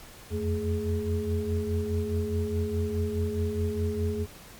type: tone cluster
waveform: sine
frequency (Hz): 84.2 / 89 / 220 / 418.2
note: E2 / F2 / A3 / G#4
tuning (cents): +37 / +33 / 0 / +12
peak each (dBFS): -31 / -30 / -33 / -31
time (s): 0.3-4.27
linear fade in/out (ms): 50
effects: pink hiss -48 dBFS RMS until 4.59 s + MP3 96 kbps